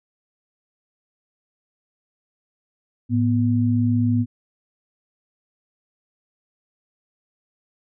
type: tone pair together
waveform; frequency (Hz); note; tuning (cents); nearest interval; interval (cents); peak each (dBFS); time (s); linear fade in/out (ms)
sine; 108.8 / 244.2; A2 / B3; -19 / -19; octave + major second; 1400; -19; 3.09-4.26; 50
effects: none

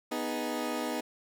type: chord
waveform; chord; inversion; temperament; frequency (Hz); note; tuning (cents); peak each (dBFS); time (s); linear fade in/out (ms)
20% pulse; G# minor; first; equal; 246.9 / 311.1 / 415.3; B3 / D#4 / G#4; 0 / 0 / 0; -30 / -30 / -34; 0.11-1.01; 10
effects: none

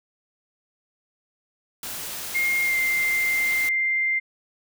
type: noise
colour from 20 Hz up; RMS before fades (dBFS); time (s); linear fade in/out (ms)
white; -33; 1.83-3.69; 2
type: tone with pitch glide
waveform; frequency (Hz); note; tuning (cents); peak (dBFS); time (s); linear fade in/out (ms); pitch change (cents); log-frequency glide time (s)
sine; 2131 to 2094; C7 to C7; +31 to +1; -20; 2.34-4.2; 20; -30; 2.64-2.75
effects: none

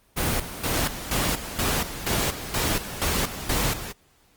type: noise with tremolo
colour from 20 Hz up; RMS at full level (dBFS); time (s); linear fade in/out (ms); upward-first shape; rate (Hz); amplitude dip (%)
pink; -24; 0.16-3.93; 20; square; 2.1; 70
effects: pink hiss -61 dBFS RMS until 4.36 s + Opus 24 kbps

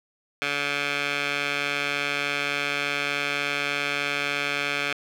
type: tone with band-pass filter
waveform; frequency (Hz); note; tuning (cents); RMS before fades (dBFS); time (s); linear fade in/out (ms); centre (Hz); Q
15% pulse; 143.4; D3; -41; -27; 0.42-4.93; 0; 2400; 1.8
effects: 8-bit

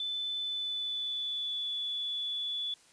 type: tone with pitch glide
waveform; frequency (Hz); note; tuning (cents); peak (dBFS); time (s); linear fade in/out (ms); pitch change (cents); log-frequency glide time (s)
sine; 3511 to 3439; A7 to A7; -4 to -40; -32; 0-2.74; 2; -36; 0.38-1.75
effects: white hiss -61 dBFS RMS until 2.92 s + resampled to 22050 Hz

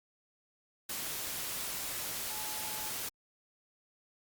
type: tone in noise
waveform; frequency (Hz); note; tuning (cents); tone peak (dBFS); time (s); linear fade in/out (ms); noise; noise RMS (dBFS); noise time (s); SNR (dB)
sine; 858; A5; -44; -46; 2.3-2.9; 5; white; -38; 0.89-3.09; -11
effects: Opus 48 kbps

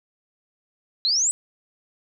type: exponential sweep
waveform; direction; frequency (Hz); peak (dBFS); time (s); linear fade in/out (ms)
sine; up; 3975 to 8160; -18; 1.05-1.31; 0
effects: none

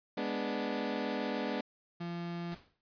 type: chord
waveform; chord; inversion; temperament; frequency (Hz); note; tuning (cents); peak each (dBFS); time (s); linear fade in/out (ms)
20% pulse; G# diminished; none; equal; 207.7 / 246.9 / 293.7; G#3 / B3 / D4; 0 / 0 / 0; -33 / -32 / -33; 0.17-1.61; 5
type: tone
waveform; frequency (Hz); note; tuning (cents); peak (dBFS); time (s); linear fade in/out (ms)
35% pulse; 171.8; F3; -28; -35; 2-2.55; 10
type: noise with exponential decay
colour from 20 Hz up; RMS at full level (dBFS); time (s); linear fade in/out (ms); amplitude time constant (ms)
pink; -47; 2.52-2.81; 0; 61
effects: resampled to 11025 Hz

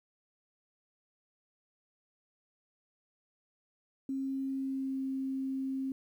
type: tone with pitch glide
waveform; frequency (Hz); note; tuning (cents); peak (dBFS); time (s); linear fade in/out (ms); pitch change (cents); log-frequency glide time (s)
sine; 268.9 to 266.6; C4 to C4; +47 to +33; -32; 4.09-5.92; 2; -14; 4.47-5.01
effects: 11-bit

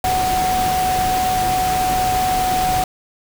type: tone in noise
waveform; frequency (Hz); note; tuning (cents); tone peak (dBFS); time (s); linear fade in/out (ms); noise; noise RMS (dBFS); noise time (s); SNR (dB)
sine; 742; F#5; +5; -16; 0.04-2.84; 2; pink; -24; 0.04-2.84; +5
effects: none

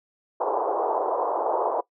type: band-pass noise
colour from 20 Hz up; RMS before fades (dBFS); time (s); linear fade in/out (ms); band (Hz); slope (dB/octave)
white; -25; 0.4-1.81; 10; 370 to 1000; 48
effects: noise-tail reverb RT60 0.1 s tail -20 dB re dry

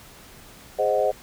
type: chord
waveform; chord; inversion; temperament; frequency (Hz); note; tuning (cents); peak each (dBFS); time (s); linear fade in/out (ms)
sine; Ab dominant seventh; none; equal; 415.3 / 523.3 / 622.3 / 740; Ab4 / C5 / Eb5 / Gb5; 0 / 0 / 0 / 0; -26 / -23 / -23 / -26; 0.78-1.12; 20
effects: pink hiss -47 dBFS RMS until 1.22 s

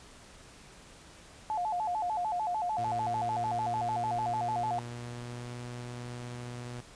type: tone with vibrato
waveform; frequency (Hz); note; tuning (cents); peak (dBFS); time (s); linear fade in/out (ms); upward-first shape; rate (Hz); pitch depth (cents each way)
sine; 784; G5; 0; -29; 1.5-4.79; 0; square; 6.7; 170
type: tone with pitch glide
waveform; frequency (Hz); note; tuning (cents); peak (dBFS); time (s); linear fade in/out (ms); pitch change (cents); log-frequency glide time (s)
sawtooth; 114.3 to 121.8; A#2 to B2; -34 to -24; -35; 2.78-6.81; 5; +110; 2.99-5.57
effects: pink hiss -53 dBFS RMS until 6.95 s + resampled to 22050 Hz

